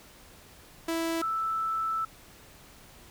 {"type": "tone pair in turn", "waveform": ["sawtooth", "sine"], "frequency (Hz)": [329.6, 1318.4], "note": ["E4", "E6"], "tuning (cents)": [0, 0], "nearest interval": "2 octaves", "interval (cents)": 2400, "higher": "second", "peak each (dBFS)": [-24, -27], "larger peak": "first", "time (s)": [[0.88, 1.22], [1.22, 2.05]], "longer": "second", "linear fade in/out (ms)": 5, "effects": ["pink hiss -53 dBFS RMS until 3.1 s"]}